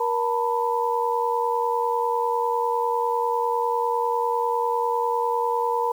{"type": "tone cluster", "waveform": "sine", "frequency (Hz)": [474.6, 895, 985], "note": ["A#4", "A5", "B5"], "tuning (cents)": [31, 29, -5], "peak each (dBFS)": -25, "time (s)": [0, 5.92], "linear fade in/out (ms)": 5, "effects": ["8-bit"]}